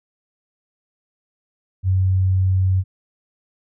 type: tone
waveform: sine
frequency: 93.9 Hz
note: F#2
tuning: 26 cents sharp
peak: -14 dBFS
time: 1.83-2.84 s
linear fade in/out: 50 ms
effects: none